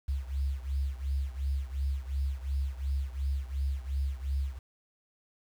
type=beating tone pair; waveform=sine; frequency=67.4 / 70.2 Hz; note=C#2 / C#2; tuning=-48 / +22 cents; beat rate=2.8 Hz; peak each=-31 / -34 dBFS; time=0.08-4.59 s; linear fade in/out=10 ms; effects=9-bit